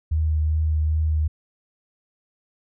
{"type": "tone with vibrato", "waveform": "sine", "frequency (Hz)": 77.78, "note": "D#2", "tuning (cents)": 0, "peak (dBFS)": -18, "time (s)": [0.11, 1.28], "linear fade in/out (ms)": 10, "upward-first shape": "triangle", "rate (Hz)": 2.5, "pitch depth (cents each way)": 20, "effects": []}